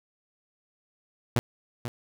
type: tone with echo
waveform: sawtooth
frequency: 120 Hz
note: B2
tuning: 49 cents flat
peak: -17 dBFS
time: 1.36-1.39 s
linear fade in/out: 0 ms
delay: 490 ms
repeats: 1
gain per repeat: -10 dB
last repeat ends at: 1.88 s
effects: none